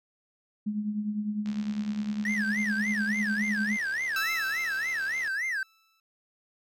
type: tone with tremolo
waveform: sine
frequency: 210 Hz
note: G#3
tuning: 19 cents sharp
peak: -25 dBFS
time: 0.66-3.77 s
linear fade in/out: 10 ms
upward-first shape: triangle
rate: 9.9 Hz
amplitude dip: 65%
type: click train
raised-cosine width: 0.2 ms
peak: -28 dBFS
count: 275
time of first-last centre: 1.46-5.276 s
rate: 71.8 Hz
type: tone with vibrato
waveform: triangle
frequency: 1805 Hz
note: A6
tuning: 44 cents sharp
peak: -26 dBFS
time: 2.25-5.63 s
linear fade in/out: 2 ms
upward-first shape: sine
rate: 3.5 Hz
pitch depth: 270 cents each way
type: tone with exponential decay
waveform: 15% pulse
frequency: 1318.5 Hz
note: E6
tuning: in tune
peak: -22 dBFS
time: 4.16-6 s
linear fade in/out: 2 ms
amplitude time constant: 400 ms
effects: none